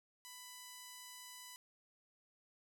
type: tone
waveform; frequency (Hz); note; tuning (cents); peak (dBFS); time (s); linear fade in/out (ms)
5% pulse; 995; B5; +13; -39; 0.25-1.56; 0
effects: none